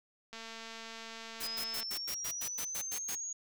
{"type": "click train", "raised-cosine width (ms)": 0.2, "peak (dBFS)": -29, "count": 340, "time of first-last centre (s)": [0.33, 1.83], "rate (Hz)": 226}
{"type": "noise bursts", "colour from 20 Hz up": "white", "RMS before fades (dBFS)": -40, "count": 11, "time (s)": [1.4, 3.155], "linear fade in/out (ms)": 10, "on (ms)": 75, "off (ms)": 93}
{"type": "linear sweep", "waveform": "sine", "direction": "up", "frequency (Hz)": [4972, 6700], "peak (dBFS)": -37, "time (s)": [1.43, 3.33], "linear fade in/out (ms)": 5}
{"effects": []}